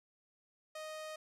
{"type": "tone", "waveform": "sawtooth", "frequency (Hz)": 622.3, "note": "D#5", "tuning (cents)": 0, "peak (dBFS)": -39, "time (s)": [0.75, 1.16], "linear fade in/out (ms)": 5, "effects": ["low-pass 11000 Hz 12 dB/octave"]}